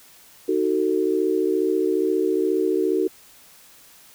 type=chord; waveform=sine; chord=D# diminished; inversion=none; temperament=just; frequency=311.1 / 373.4 / 448 Hz; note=D#4 / F#4 / A4; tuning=0 / +16 / +31 cents; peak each=-24 / -21 / -24 dBFS; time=0.48-3.08 s; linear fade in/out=10 ms; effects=white hiss -50 dBFS RMS until 4.14 s